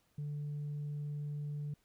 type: tone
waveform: sine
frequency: 146.83 Hz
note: D3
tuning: in tune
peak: -35 dBFS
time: 0.18-1.74 s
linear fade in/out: 5 ms
effects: tanh soft clip ceiling -35 dBFS + pink hiss -74 dBFS RMS until 1.84 s